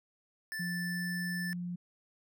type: tone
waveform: square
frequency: 1760 Hz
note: A6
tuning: in tune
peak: -37 dBFS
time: 0.52-1.53 s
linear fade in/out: 0 ms
type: tone with pitch glide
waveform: sine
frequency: 174.61 to 176.33 Hz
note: F3 to F3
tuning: 0 to +17 cents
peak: -35 dBFS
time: 0.59-1.76 s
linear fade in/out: 10 ms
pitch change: +17 cents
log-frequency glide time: 0.82-1.02 s
effects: none